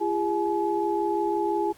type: tone cluster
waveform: sine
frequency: 340.9 / 406.7 / 851 Hz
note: F4 / G#4 / G#5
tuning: -42 / -36 / +42 cents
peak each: -27 dBFS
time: 0-1.73 s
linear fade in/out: 20 ms
effects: pink hiss -55 dBFS RMS until 1.77 s + AAC 64 kbps